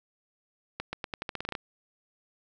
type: accelerating click train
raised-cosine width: 0.3 ms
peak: -17 dBFS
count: 12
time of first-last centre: 0.8-1.552 s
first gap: 130 ms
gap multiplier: 0.86
effects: none